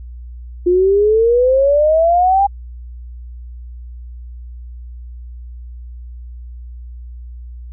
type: exponential sweep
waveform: sine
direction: up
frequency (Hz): 350.1 to 810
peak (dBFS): -9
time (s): 0.66-2.47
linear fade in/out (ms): 10
effects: added 60 Hz sine -29 dBFS peak until 7.72 s